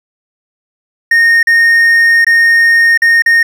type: tone with dropouts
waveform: triangle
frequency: 1846 Hz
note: A#6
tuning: 17 cents flat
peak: -3 dBFS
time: 1.11-3.43 s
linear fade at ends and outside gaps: 5 ms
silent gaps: 1.43-1.47 / 2.247-2.266 / 2.976-3.019 / 3.222-3.26 s
effects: none